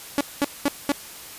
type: tone bursts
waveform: sawtooth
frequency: 284.8 Hz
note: C#4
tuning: 47 cents sharp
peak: -14 dBFS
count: 4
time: 0.18-0.918 s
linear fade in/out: 0 ms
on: 27 ms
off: 210 ms
effects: white hiss -40 dBFS RMS until 1.38 s + resampled to 32000 Hz